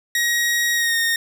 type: tone with pitch glide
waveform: sawtooth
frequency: 1892 to 1846.7 Hz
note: A#6 to A#6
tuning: +25 to -17 cents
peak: -14 dBFS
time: 0.15-1.16 s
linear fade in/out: 2 ms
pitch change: -42 cents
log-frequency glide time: 0.73-0.96 s
effects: none